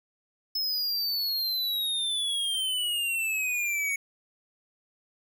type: exponential sweep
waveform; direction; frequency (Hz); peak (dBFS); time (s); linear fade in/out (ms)
square; down; 5220 to 2217; -27; 0.55-3.96; 5
effects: none